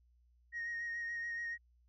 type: tone with vibrato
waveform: sine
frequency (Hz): 1869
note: A#6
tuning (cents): +4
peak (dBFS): -36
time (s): 0.52-1.58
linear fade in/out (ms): 50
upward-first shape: sine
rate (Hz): 7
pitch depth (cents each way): 19
effects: tanh soft clip ceiling -35 dBFS + added 60 Hz sine -66 dBFS peak until 1.88 s